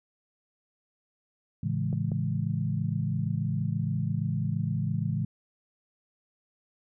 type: chord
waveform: sine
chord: A major seventh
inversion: none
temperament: equal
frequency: 110 / 138.59 / 164.81 / 207.7 Hz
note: A2 / C#3 / E3 / G#3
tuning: 0 / 0 / 0 / 0 cents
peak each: -31 / -31 / -31 / -35 dBFS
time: 1.63-5.25 s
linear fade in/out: 5 ms
type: clicks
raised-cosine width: 2 ms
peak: -26 dBFS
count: 2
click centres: 1.929 / 2.118 s
effects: none